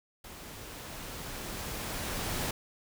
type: noise with level ramp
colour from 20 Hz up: pink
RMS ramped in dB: -47 to -33 dBFS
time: 0.24-2.51 s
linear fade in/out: 5 ms
effects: none